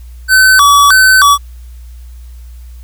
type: tone with vibrato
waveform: square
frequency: 1318.5 Hz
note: E6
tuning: in tune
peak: -4 dBFS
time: 0.28-1.38 s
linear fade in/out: 50 ms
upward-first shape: square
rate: 1.6 Hz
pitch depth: 250 cents each way
effects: added 60 Hz sine -28 dBFS peak until 2.83 s + white hiss -49 dBFS RMS until 2.83 s